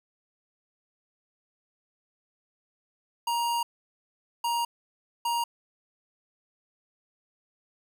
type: tone bursts at uneven times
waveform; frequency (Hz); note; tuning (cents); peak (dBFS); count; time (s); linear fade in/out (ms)
square; 942; A#5; +18; -26; 3; 3.27-3.63 / 4.44-4.65 / 5.25-5.44; 5
effects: none